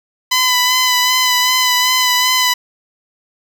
10% pulse tone with vibrato, 1005 Hz, B5, 30 cents sharp, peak -3 dBFS, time 0.31-2.54 s, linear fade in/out 10 ms, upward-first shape sine, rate 2.6 Hz, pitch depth 24 cents each way, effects none

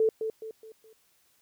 sine tone with echo, 441.1 Hz, A4, 4 cents sharp, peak -20 dBFS, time 0-0.09 s, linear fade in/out 2 ms, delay 210 ms, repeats 4, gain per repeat -8 dB, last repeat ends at 0.93 s, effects white hiss -67 dBFS RMS until 1.41 s

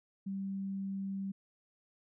sine tone, 194.8 Hz, G3, 11 cents flat, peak -35 dBFS, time 0.26-1.32 s, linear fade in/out 10 ms, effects none

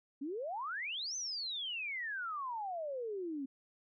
sine exponential two-way sweep, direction up then down, 261.6 to 6272 to 261.6 Hz, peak -37 dBFS, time 0.21-3.46 s, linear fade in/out 10 ms, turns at 1.16 s, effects none

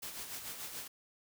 white noise with tremolo, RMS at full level -42 dBFS, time 0.02-0.88 s, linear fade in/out 10 ms, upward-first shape sine, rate 6.9 Hz, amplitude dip 50%, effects none

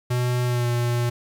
square tone with pitch glide, 123.47 to 120.23 Hz, B2 to B2, 0 to -46 cents, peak -21 dBFS, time 0.1-1.1 s, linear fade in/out 10 ms, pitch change -46 cents, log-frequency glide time 0.45-0.68 s, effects 10-bit

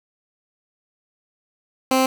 15% pulse tone, 261.6 Hz, C4, in tune, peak -9 dBFS, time 1.91-2.06 s, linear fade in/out 2 ms, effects none

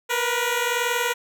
10% pulse tone pair together, 471.7 / 492.3 Hz, A#4 / B4, +20 / -6 cents, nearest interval minor second, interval 74 cents, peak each -16 dBFS, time 0.09-1.14 s, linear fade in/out 20 ms, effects none

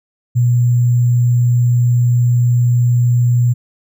sine tone with sample-and-hold, 121.6 Hz, B2, 26 cents flat, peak -9 dBFS, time 0.35-3.54 s, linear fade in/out 20 ms, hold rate 7350 Hz, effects none

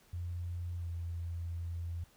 sine tone with pitch glide, 87.31 to 85.12 Hz, F2 to F2, 0 to -44 cents, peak -36 dBFS, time 0.13-2.04 s, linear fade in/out 5 ms, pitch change -44 cents, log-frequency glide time 0.76-0.88 s, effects pink hiss -65 dBFS RMS until 2.16 s

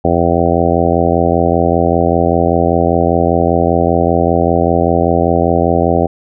harmonic tone, 85.1 Hz, F2, 44 cents flat, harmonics 1 / 2 / 3 / 4 / 5 / 6 / 7 / 8 / 9, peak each -18 / -18 / -18 / -18 / -18 / -18 / -18 / -18 / -18 dBFS, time 0.04-6.07 s, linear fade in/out 10 ms, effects none

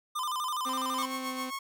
square tone with vibrato, 1108.7 Hz, C#6, in tune, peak -31 dBFS, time 0.15-1.06 s, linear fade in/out 10 ms, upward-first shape square, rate 12 Hz, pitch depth 140 cents each way
sawtooth tone with pitch glide, 260.7 to 257.9 Hz, C4 to C4, -6 to -25 cents, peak -32 dBFS, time 0.65-1.51 s, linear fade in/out 20 ms, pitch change -19 cents, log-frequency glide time 1.15-1.3 s
sawtooth tone with tremolo, 1094 Hz, C#6, 23 cents flat, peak -29 dBFS, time 0.98-1.59 s, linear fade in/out 5 ms, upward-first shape sine, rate 7.5 Hz, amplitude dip 65%
effects none

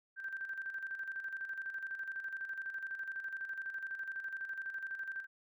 sine tone with tremolo, 1568 Hz, G6, in tune, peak -37 dBFS, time 0.16-5.27 s, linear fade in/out 50 ms, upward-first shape square, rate 12 Hz, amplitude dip 55%, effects none

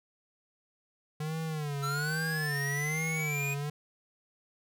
square tone with vibrato, 150.4 Hz, D3, 42 cents sharp, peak -33 dBFS, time 1.2-3.7 s, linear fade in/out 5 ms, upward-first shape sine, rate 1.2 Hz, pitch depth 120 cents each way
square linear sweep, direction up, 1318.5 to 2491 Hz, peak -33 dBFS, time 1.82-3.55 s, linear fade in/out 20 ms
effects none

